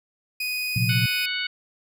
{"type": "tone", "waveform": "30% pulse", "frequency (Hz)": 2490, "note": "D#7", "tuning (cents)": 1, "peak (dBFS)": -23, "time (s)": [0.4, 1.26], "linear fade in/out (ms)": 5}
{"type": "chord", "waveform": "sine", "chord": "Bb suspended second", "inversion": "none", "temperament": "equal with one note detuned", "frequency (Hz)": [116.54, 130.81, 177.26], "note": ["Bb2", "C3", "F3"], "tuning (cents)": [0, 0, 26], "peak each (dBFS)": [-22, -26, -28], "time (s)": [0.76, 1.06], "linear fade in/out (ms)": 5}
{"type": "harmonic tone", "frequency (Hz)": 740, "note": "F#5", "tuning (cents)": 0, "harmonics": [2, 3, 4, 5, 6], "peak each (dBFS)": [-31, -30, -30, -34, -34], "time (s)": [0.89, 1.47], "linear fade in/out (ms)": 5}
{"effects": []}